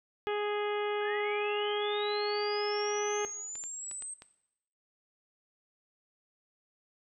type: harmonic tone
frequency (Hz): 415.3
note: G#4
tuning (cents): 0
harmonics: 1 / 2 / 3 / 4 / 5 / 6 / 7 / 8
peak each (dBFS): -31 / -37 / -41 / -43 / -45 / -47 / -48 / -49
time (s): 0.27-3.25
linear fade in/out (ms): 0
type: linear sweep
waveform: sine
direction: up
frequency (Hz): 1618 to 8372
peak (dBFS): -38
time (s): 1.01-4.14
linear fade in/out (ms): 5
type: clicks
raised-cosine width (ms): 0.2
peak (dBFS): -30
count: 5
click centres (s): 3.555 / 3.638 / 3.913 / 4.023 / 4.221
effects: noise-tail reverb RT60 0.8 s tail -17 dB re dry